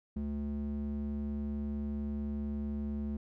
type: tone with band-pass filter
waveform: square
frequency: 72.2 Hz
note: D2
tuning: 29 cents flat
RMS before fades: -36 dBFS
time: 0.16-3.17 s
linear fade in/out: 5 ms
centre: 170 Hz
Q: 9.6
effects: none